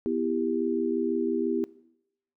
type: chord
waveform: sine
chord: E minor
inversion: second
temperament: just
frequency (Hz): 247.2 / 329.6 / 395.6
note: B3 / E4 / G4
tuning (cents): +2 / 0 / +16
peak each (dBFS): -29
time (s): 0.06-1.64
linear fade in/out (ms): 0
effects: noise-tail reverb RT60 0.8 s tail -21 dB re dry